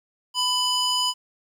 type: tone with band-pass filter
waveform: square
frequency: 996 Hz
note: B5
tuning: 14 cents sharp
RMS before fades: -23 dBFS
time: 0.34-1.14 s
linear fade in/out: 50 ms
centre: 4400 Hz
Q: 1.3
effects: 9-bit